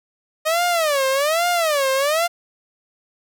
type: tone with vibrato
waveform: sawtooth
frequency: 612 Hz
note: D#5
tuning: 29 cents flat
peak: -13 dBFS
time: 0.45-2.28 s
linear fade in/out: 20 ms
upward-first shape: sine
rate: 1.2 Hz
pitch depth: 250 cents each way
effects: none